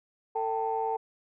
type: tone cluster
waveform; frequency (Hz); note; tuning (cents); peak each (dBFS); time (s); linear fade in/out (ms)
sine; 448 / 779 / 889; A4 / G5 / A5; +31 / -11 / +18; -31; 0.35-0.97; 10
effects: tanh soft clip ceiling -18 dBFS